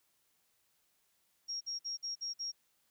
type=tone bursts; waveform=sine; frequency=5588 Hz; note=F8; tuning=in tune; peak=-36 dBFS; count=6; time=1.48-2.52 s; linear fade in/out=20 ms; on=130 ms; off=52 ms; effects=white hiss -75 dBFS RMS until 2.9 s